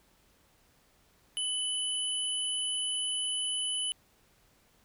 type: tone pair together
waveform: sine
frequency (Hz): 2990 / 10057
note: F#7 / D#9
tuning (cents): +17 / +17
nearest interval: octave + major sixth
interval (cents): 2100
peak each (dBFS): -31 / -35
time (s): 1.37-3.92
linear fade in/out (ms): 0
effects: pink hiss -66 dBFS RMS until 4.84 s